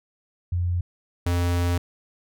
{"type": "tone pair in turn", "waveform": ["sine", "square"], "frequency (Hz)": [88.1, 87.44], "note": ["F2", "F2"], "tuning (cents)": [16, 3], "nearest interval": "unison", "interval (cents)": 13, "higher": "first", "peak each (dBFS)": -21, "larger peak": "neither", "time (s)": [[0.52, 0.81], [1.26, 1.78]], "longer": "second", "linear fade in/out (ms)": 5, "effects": []}